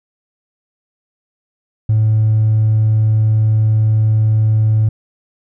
sine tone with hard clipping, 108.9 Hz, A2, 17 cents flat, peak -10 dBFS, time 1.89-4.89 s, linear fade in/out 5 ms, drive 1 dB, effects none

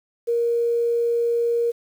sine tone with quantisation, 469.9 Hz, A#4, 14 cents sharp, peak -18 dBFS, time 0.27-1.72 s, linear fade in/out 20 ms, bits 8, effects none

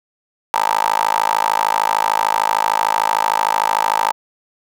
15% pulse tone with high-pass filter, 53.3 Hz, G#1, 46 cents sharp, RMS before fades -17 dBFS, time 0.54-4.12 s, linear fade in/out 0 ms, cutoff 900 Hz, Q 6.1, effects none

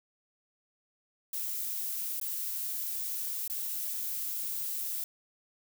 violet noise with dropouts, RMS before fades -35 dBFS, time 1.33-5.04 s, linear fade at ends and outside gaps 2 ms, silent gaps 2.199-2.213 / 3.478-3.498 s, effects none

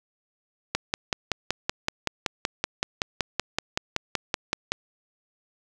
click train, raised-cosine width 0.2 ms, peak -6 dBFS, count 22, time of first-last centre 0.75-4.72 s, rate 5.29 Hz, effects none

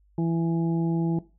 harmonic tone, 166.2 Hz, E3, 15 cents sharp, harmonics 1 / 2 / 3 / 4 / 5, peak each -24 / -27 / -43 / -42 / -39 dBFS, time 0.18-1.19 s, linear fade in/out 2 ms, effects noise-tail reverb RT60 0.3 s tail -17 dB re dry + added 50 Hz sine -58 dBFS peak until 1.38 s

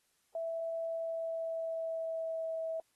sine tone with pitch glide, 659.3 to 649.5 Hz, E5 to E5, 0 to -26 cents, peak -34 dBFS, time 0.35-2.8 s, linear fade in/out 2 ms, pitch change -26 cents, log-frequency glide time 0.82-2.53 s, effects white hiss -75 dBFS RMS until 2.95 s + AAC 32 kbps

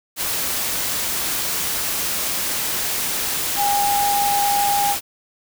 sine tone in noise, 811 Hz, G#5, 41 cents flat, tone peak -17 dBFS, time 3.56-4.96 s, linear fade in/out 50 ms, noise white, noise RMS -23 dBFS, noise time 0.16-5.01 s, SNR +3 dB, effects none

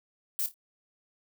violet noise with echo, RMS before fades -30 dBFS, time 0.39-0.46 s, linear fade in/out 0 ms, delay 27 ms, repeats 3, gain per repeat -11 dB, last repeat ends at 0.541 s, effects none

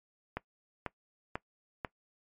click train, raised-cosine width 0.5 ms, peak -19 dBFS, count 4, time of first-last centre 0.37-1.848 s, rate 2.03 Hz, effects noise-tail reverb RT60 0.1 s tail -20 dB re dry + MP3 64 kbps

